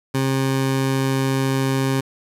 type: tone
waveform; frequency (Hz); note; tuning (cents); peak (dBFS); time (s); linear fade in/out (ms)
20% pulse; 134; C3; +42; -13; 0.14-2.01; 10
effects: resampled to 32000 Hz + 7-bit